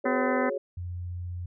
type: chord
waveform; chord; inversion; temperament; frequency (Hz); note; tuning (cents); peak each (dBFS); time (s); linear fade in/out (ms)
sine; F# suspended second; none; equal; 370 / 415.3 / 554.4; F#4 / G#4 / C#5; 0 / 0 / 0; -36 / -33 / -30; 0.04-0.58; 5
type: harmonic tone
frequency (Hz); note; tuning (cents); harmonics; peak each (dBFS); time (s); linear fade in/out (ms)
253.8; B3; +47; 1 / 2 / 3 / 4 / 5 / 6 / 7 / 8; -28 / -31 / -33 / -34 / -35 / -36 / -36 / -37; 0.05-0.5; 10
type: tone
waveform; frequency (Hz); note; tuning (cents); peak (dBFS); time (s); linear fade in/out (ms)
sine; 88.5; F2; +23; -32; 0.77-1.46; 5
effects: none